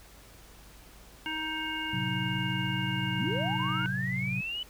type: harmonic tone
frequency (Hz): 313.5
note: D#4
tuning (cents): +13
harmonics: 1 / 3 / 5 / 7 / 9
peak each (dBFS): -39 / -39 / -37 / -39 / -36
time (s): 1.26-3.86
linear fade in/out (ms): 0
type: chord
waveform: sine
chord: F# diminished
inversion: first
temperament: equal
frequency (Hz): 110 / 130.81 / 185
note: A2 / C3 / F#3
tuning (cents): 0 / 0 / 0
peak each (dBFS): -38 / -33 / -34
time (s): 1.93-4.41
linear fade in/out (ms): 5
type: linear sweep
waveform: sine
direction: up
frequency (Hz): 170.9 to 3007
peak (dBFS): -32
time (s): 3.19-4.63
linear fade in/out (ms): 2
effects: added 50 Hz sine -54 dBFS peak until 4.69 s + pink hiss -54 dBFS RMS until 4.69 s